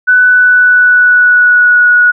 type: tone with pitch glide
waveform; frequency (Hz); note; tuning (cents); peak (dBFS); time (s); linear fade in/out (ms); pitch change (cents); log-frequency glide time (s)
sine; 1494 to 1460.7; F#6 to F#6; +16 to -23; -3; 0.07-2.12; 20; -39; 0.21-1.87
effects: none